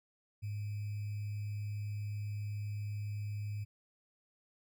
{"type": "tone with sample-and-hold", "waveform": "sine", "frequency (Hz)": 103.83, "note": "G#2", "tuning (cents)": 0, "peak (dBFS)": -36, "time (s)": [0.42, 3.65], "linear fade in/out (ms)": 20, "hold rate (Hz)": 2450, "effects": []}